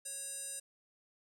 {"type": "tone with band-pass filter", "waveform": "square", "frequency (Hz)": 550, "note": "C#5", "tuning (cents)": -14, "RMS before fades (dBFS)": -43, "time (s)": [0.05, 0.6], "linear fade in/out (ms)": 10, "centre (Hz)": 8900, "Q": 5.9, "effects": []}